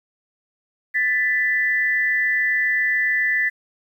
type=tone pair together; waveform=sine; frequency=1760 / 1987.2 Hz; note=A6 / B6; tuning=0 / +10 cents; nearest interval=major second; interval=210 cents; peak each=-20 dBFS; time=0.94-3.5 s; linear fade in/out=20 ms; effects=9-bit